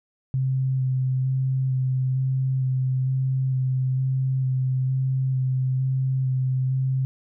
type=tone with vibrato; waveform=sine; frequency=130.81 Hz; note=C3; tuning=in tune; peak=-20 dBFS; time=0.34-7.05 s; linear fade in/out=0 ms; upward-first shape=square; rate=1.1 Hz; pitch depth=12 cents each way; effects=none